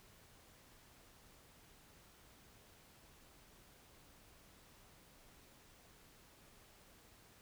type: silence
effects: pink hiss -64 dBFS RMS until 7.41 s